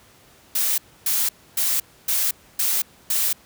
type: noise bursts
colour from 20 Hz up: blue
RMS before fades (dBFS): -21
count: 6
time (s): 0.55-3.33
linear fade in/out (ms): 5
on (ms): 230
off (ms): 280
effects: pink hiss -52 dBFS RMS until 3.45 s + high-pass 60 Hz 12 dB/octave